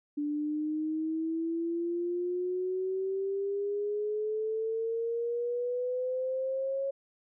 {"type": "exponential sweep", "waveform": "sine", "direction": "up", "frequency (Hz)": [291.9, 550], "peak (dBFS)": -29, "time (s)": [0.17, 6.91], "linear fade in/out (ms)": 10, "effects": []}